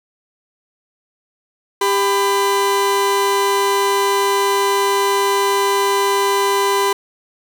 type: tone pair together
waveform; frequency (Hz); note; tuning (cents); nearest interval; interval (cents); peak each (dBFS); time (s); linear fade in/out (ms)
40% pulse; 396.9 / 1000; G4 / B5; +22 / +21; octave + major third; 1599; -16; 1.81-6.93; 5
effects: none